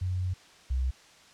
sine tone pair in turn, 91.6 / 64.38 Hz, F#2 / C2, -17 / -27 cents, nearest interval tritone, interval 610 cents, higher first, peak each -27 / -25 dBFS, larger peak second, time 0.01-0.34 / 0.7-0.91 s, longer first, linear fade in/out 10 ms, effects white hiss -55 dBFS RMS until 1.33 s + low-pass 6000 Hz 12 dB/octave

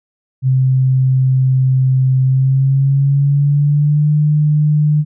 sine tone with pitch glide, 130.81 to 150.26 Hz, C3 to D3, 0 to +40 cents, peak -9 dBFS, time 0.42-5.05 s, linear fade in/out 50 ms, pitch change +240 cents, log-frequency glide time 2.23-4.11 s, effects none

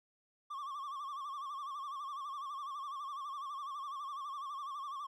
triangle tone with vibrato, 1129 Hz, C#6, 31 cents sharp, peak -38 dBFS, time 0.5-5.07 s, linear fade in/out 10 ms, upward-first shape sine, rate 12 Hz, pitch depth 100 cents each way, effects none

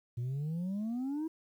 sine exponential sweep, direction up, 116.54 to 327.7 Hz, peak -30 dBFS, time 0.17-1.28 s, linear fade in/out 10 ms, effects tanh soft clip ceiling -32 dBFS + 11-bit

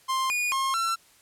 45% pulse tone with pitch steps, 1052 / 2450 / 1072 / 1348 Hz, C6 / D#7 / C6 / E6, +9 / -27 / +42 / +38 cents, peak -24 dBFS, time 0.08-0.96 s, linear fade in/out 20 ms, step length 220 ms, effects white hiss -58 dBFS RMS until 1.21 s + low-pass 12000 Hz 12 dB/octave

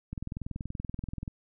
click train, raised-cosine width 5 ms, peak -23 dBFS, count 25, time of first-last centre 0.13-1.278 s, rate 20.9 Hz, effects none

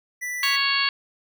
square tone, 1975.5 Hz, B6, in tune, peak -28 dBFS, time 0.21-0.57 s, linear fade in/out 20 ms
harmonic tone, 554.4 Hz, C#5, in tune, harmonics 2 / 3 / 4 / 5 / 6 / 7 / 8, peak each -28 / -27 / -27 / -26 / -29 / -36 / -25 dBFS, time 0.43-0.89 s, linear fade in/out 2 ms
blue noise with exponential decay, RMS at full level -31 dBFS, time 0.43-0.74 s, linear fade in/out 5 ms, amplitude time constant 66 ms
effects none

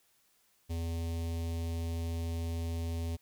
square tone with notch filter, 83.2 Hz, E2, 17 cents sharp, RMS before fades -35 dBFS, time 0.69-3.17 s, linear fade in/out 20 ms, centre 1400 Hz, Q 0.7, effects white hiss -70 dBFS RMS until 3.21 s

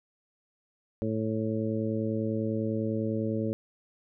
harmonic tone, 110 Hz, A2, in tune, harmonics 1 / 2 / 3 / 4 / 5, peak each -33 / -31 / -34 / -35 / -36 dBFS, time 1.02-3.53 s, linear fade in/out 0 ms, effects none

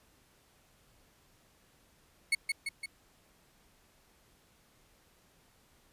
35% pulse tone with echo, 2200 Hz, C#7, 14 cents flat, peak -23 dBFS, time 2.32-2.35 s, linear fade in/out 5 ms, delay 170 ms, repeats 3, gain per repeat -4 dB, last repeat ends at 2.86 s, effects pink hiss -66 dBFS RMS until 5.92 s + resampled to 32000 Hz

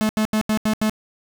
45% pulse tone bursts, 216.1 Hz, A3, 31 cents flat, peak -17 dBFS, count 6, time 0.01-0.896 s, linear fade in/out 0 ms, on 81 ms, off 80 ms, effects none

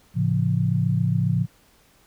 sine chord, A augmented, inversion none, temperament just, 110 / 137.5 / 171.88 Hz, A2 / C#3 / E#3, 0 / -14 / -27 cents, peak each -23 dBFS, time 0.14-1.47 s, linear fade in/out 50 ms, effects pink hiss -58 dBFS RMS until 2.06 s

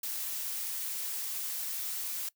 blue noise, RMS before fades -36 dBFS, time 0.03-2.29 s, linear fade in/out 5 ms, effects noise-tail reverb RT60 0.1 s tail -21 dB re dry

